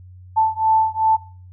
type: beating tone pair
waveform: sine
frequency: 880 / 882.6 Hz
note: A5 / A5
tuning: 0 / +5 cents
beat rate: 2.6 Hz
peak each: -17 / -18 dBFS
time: 0.36-1.17 s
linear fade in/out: 20 ms
effects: noise-tail reverb RT60 0.4 s tail -19 dB re dry + added 91 Hz sine -39 dBFS peak until 1.52 s